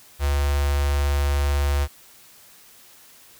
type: tone with notch filter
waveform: square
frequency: 71 Hz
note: C#2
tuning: 42 cents sharp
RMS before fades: -21 dBFS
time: 0.19-1.88 s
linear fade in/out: 50 ms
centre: 240 Hz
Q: 0.67
effects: white hiss -50 dBFS RMS until 3.39 s